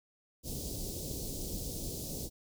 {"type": "band-stop noise", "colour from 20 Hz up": "pink", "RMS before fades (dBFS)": -39, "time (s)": [0.43, 2.3], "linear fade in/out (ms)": 50, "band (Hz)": [520, 4500], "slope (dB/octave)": 24, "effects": []}